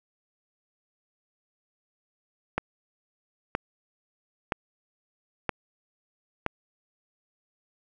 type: click train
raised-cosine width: 0.5 ms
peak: -10 dBFS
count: 5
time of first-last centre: 2.58-6.463 s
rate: 1.03 Hz
effects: none